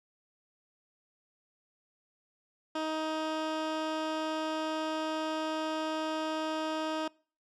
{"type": "tone", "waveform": "15% pulse", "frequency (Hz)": 314.1, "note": "D#4", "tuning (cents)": 16, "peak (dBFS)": -25, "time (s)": [2.75, 7.08], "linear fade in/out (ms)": 5, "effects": ["noise-tail reverb RT60 0.4 s tail -24 dB re dry", "low-pass 5000 Hz 12 dB/octave"]}